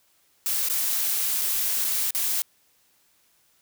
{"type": "noise with dropouts", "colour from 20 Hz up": "blue", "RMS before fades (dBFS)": -25, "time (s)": [0.46, 2.42], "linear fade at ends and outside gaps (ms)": 0, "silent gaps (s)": [[0.686, 0.699], [1.413, 1.417], [1.845, 1.849], [2.107, 2.148]], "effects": ["white hiss -64 dBFS RMS until 3.61 s"]}